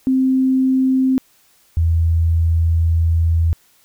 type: tone pair in turn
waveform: sine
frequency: 261.6 / 82.64 Hz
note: C4 / E2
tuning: 0 / +5 cents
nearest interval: octave + minor sixth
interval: 1995 cents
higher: first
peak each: -12 dBFS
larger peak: neither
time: 0.07-1.18 / 1.77-3.53 s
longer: second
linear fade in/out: 0 ms
effects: white hiss -55 dBFS RMS until 3.84 s